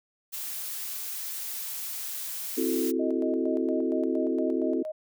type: noise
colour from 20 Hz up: blue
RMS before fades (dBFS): -35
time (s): 0.32-2.92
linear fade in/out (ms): 20
type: chord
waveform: sine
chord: F# half-diminished seventh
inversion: second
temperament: equal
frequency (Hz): 261.6 / 329.6 / 370 / 440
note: C4 / E4 / F#4 / A4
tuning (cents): 0 / 0 / 0 / 0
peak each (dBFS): -29 / -29 / -31 / -32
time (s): 2.57-4.83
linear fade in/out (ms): 10
type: tone with tremolo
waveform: sine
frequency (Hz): 622.3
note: D#5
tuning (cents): 0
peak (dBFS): -31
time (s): 2.99-4.92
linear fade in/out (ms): 10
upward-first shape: square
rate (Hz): 4.3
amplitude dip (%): 70
effects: none